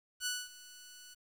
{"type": "tone with ADSR envelope", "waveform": "10% pulse", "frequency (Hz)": 1480, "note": "F#6", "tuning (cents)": 0, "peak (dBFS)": -24, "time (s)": [0.2, 1.15], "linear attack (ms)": 61, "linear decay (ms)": 220, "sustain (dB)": -19, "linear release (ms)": 18, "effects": ["10-bit"]}